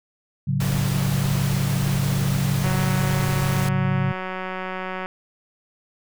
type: chord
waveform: sine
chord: F# minor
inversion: first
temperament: equal with one note detuned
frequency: 107.86 / 138.59 / 185 Hz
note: A2 / C#3 / F#3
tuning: -34 / 0 / 0 cents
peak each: -27 / -21 / -26 dBFS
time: 0.47-4.12 s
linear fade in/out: 10 ms
type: noise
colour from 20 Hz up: pink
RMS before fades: -30 dBFS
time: 0.6-3.69 s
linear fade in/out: 5 ms
type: click train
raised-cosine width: 0.5 ms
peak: -15 dBFS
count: 451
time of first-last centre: 2.64-5.059 s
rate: 186 Hz
effects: none